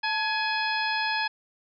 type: harmonic tone with a mistuned harmonic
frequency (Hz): 840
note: G#5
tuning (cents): +19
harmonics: 1 / 2 / 3 / 4 / 5 / 6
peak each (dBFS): -29 / -29 / -32 / -36 / -36 / -36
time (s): 0.03-1.28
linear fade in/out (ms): 10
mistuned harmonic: 1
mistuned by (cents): +78
effects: none